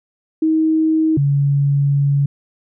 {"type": "tone pair in turn", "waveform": "sine", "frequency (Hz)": [317, 141.21], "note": ["D#4", "C#3"], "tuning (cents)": [32, 32], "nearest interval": "octave + major second", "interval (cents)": 1400, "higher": "first", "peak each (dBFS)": -12, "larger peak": "neither", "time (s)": [[0.42, 1.17], [1.17, 2.26]], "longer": "second", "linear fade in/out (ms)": 5, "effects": []}